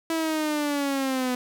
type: linear sweep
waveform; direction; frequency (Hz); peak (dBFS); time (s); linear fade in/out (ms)
sawtooth; down; 328.6 to 248.4; -20; 0.1-1.35; 2
effects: none

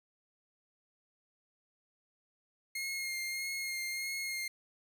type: tone with vibrato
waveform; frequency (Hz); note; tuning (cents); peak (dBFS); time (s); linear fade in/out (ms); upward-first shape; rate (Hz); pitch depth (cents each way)
sawtooth; 2138; C7; +37; -32; 2.75-4.48; 5; sine; 1.6; 21
effects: none

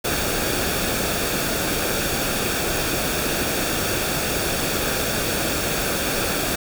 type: noise with comb filter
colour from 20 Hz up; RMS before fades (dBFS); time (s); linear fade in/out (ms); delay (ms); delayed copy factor
pink; -23; 0.04-6.56; 10; 0.99; -0.5
effects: none

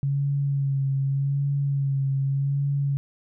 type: tone with vibrato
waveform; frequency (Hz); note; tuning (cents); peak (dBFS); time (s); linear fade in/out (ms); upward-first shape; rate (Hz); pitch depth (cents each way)
sine; 138.59; C#3; 0; -21; 0.03-2.97; 0; sine; 0.84; 30
effects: none

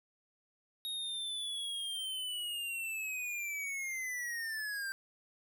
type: linear sweep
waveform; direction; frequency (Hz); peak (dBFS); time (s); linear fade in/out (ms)
square; down; 3763 to 1564; -37; 0.85-4.92; 0
effects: none

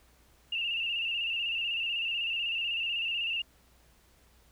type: tone with vibrato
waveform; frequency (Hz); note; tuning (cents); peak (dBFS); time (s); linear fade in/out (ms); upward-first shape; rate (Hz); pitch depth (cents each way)
sine; 2755; F7; -24; -29; 0.52-3.42; 5; square; 16; 48
effects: added 60 Hz sine -64 dBFS peak until 4.51 s + pink hiss -64 dBFS RMS until 4.51 s

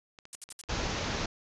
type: clicks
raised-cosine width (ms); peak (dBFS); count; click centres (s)
0.2; -31; 7; 0.188 / 0.254 / 0.348 / 0.49 / 0.521 / 0.638 / 0.688
type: noise bursts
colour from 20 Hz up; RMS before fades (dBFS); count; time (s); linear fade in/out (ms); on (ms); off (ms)
violet; -34; 4; 0.33-0.613; 0; 22; 65
type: low-pass noise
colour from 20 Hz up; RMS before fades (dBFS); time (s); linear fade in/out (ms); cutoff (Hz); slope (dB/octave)
pink; -33; 0.69-1.26; 5; 6800; 96
effects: resampled to 22050 Hz

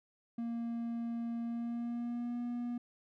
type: tone with pitch glide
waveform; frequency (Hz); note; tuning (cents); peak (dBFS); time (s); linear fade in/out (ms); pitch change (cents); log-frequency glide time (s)
triangle; 233.1 to 240.9; A#3 to B3; 0 to -43; -33; 0.38-2.78; 5; +57; 1.43-2.4
effects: none

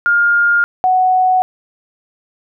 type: tone pair in turn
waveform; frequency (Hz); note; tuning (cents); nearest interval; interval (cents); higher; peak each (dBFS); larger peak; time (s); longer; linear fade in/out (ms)
sine; 1412 / 742; F6 / F#5; +19 / +5; major seventh; 1114; first; -9; neither; 0.06-0.64 / 0.84-1.42; neither; 0
effects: none

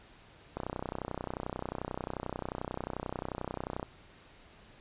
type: click train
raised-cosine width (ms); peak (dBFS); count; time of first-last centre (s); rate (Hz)
1; -21; 103; 0.57-3.829; 31.3
effects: pink hiss -57 dBFS RMS until 4.8 s + resampled to 8000 Hz

